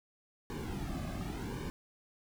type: noise with flanger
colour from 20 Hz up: brown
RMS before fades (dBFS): -39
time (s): 0.5-1.7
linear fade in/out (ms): 0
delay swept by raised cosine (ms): 1.5 to 2.17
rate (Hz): 0.9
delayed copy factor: -0.85
effects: none